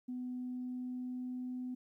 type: tone with pitch glide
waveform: sine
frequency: 250.1 to 251.7 Hz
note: B3 to B3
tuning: +22 to +33 cents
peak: -37 dBFS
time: 0.08-1.75 s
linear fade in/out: 10 ms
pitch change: +11 cents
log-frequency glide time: 0.23-1.58 s
effects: tanh soft clip ceiling -33 dBFS + 13-bit